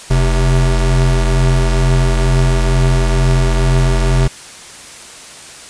square tone pair together, 44.06 / 130 Hz, F1 / C3, +16 / -11 cents, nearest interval octave + perfect fifth, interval 1873 cents, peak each -12 / -15 dBFS, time 0.1-4.28 s, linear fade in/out 10 ms, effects white hiss -34 dBFS RMS until 5.69 s + resampled to 22050 Hz

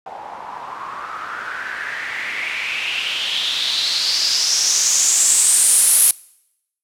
blue noise with low-pass filter sweep, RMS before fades -19 dBFS, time 0.06-6.11 s, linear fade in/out 2 ms, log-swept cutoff 780 to 11000 Hz, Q 5.3, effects noise-tail reverb RT60 0.8 s tail -24 dB re dry

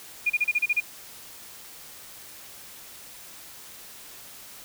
sine tone bursts, 2433 Hz, D#7, 39 cents flat, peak -19 dBFS, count 8, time 0.26-0.804 s, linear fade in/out 10 ms, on 40 ms, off 32 ms, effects white hiss -45 dBFS RMS until 4.64 s

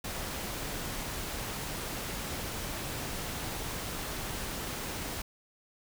pink noise, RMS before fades -37 dBFS, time 0.04-5.22 s, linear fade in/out 5 ms, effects none

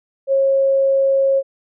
sine tone, 543 Hz, C#5, 36 cents flat, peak -12 dBFS, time 0.27-1.43 s, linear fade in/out 50 ms, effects none

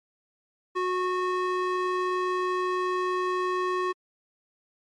square tone with band-pass filter, 365.9 Hz, F#4, 19 cents flat, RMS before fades -27 dBFS, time 0.75-3.93 s, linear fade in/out 20 ms, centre 1000 Hz, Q 1.1, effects MP3 48 kbps

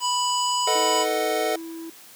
harmonic tone, 987.8 Hz, B5, in tune, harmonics 1 / 3 / 5 / 7 / 8, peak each -23 / -28 / -30 / -31 / -32 dBFS, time 0-1.06 s, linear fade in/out 50 ms
square chord, B dominant seventh, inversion third, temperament equal, 440 / 493.9 / 622.3 / 740 Hz, A4 / B4 / D#5 / F#5, 0 / 0 / 0 / 0 cents, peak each -27 / -32 / -28 / -28 dBFS, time 0.67-1.56 s, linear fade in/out 5 ms
triangle tone with pitch glide, 318.9 to 328.6 Hz, D#4 to E4, +43 to -5 cents, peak -31 dBFS, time 0.75-1.9 s, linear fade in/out 5 ms, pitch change +52 cents, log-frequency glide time 1.39-1.57 s
effects white hiss -47 dBFS RMS until 2.15 s + high-pass 150 Hz 12 dB/octave

